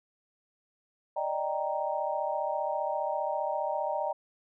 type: chord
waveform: sine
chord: Eb major seventh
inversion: third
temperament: equal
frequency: 587.3 / 622.3 / 784 / 932.3 Hz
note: D5 / Eb5 / G5 / Bb5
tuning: 0 / 0 / 0 / 0 cents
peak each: -34 dBFS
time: 1.16-4.13 s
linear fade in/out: 10 ms
effects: none